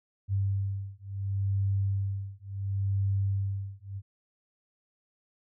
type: beating tone pair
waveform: sine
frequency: 98 / 98.71 Hz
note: G2 / G2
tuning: 0 / +13 cents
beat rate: 0.71 Hz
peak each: -30 dBFS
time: 0.28-4.02 s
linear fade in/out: 50 ms
effects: none